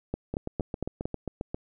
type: two click trains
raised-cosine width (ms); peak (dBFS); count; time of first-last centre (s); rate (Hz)
2; -16 / -18; 5 / 10; 0.14-1.055 / 0.34-1.545; 4.37 / 7.47
effects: none